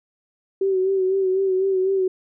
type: tone with vibrato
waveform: sine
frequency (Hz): 380.8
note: F#4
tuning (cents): +50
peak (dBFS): -17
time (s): 0.61-2.08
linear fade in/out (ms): 5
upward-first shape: sine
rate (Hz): 4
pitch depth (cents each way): 43
effects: none